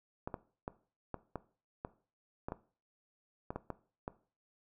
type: clicks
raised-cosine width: 1 ms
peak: -24 dBFS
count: 12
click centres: 0.275 / 0.342 / 0.679 / 1.143 / 1.357 / 1.849 / 2.485 / 2.521 / 3.505 / 3.56 / 3.703 / 4.079 s
effects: noise-tail reverb RT60 0.4 s tail -17 dB re dry